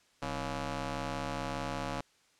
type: ring-modulated tone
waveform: 10% pulse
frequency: 146.83 Hz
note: D3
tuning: in tune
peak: -23 dBFS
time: 0.22-2.01 s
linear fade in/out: 5 ms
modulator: 408 Hz
effects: white hiss -67 dBFS RMS until 2.39 s + low-pass 7000 Hz 12 dB/octave